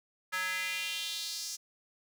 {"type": "tone with high-pass filter sweep", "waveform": "square", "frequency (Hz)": 185, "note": "F#3", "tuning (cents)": 0, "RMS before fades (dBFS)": -36, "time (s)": [0.32, 1.57], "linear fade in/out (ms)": 20, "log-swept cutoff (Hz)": [1500, 5900], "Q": 3, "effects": []}